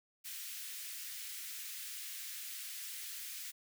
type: high-pass noise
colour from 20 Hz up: white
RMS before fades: -45 dBFS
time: 0.24-3.52 s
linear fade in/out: 20 ms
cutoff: 1700 Hz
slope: 24 dB/octave
effects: none